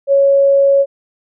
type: tone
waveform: sine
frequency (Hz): 554.4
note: C#5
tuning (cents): 0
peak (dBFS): -7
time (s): 0.07-0.86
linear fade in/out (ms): 50
effects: none